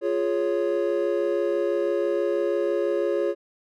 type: chord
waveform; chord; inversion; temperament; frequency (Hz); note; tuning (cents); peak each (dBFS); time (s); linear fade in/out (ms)
triangle; Db major; first; equal; 349.2 / 415.3 / 554.4; F4 / Ab4 / Db5; 0 / 0 / 0; -24; 0.01-3.35; 50
effects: none